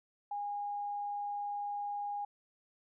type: tone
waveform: sine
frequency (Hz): 818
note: G#5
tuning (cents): -26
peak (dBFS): -35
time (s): 0.31-2.25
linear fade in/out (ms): 5
effects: none